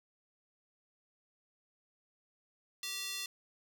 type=tone with high-pass filter; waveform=square; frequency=388.5 Hz; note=G4; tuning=16 cents flat; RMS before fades=-40 dBFS; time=2.83-3.26 s; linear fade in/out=2 ms; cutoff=3400 Hz; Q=1.3; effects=none